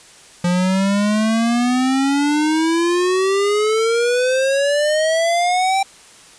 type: exponential sweep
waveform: square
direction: up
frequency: 174.61 to 786 Hz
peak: -15 dBFS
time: 0.44-5.83 s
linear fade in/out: 5 ms
effects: white hiss -44 dBFS RMS until 6.38 s + resampled to 22050 Hz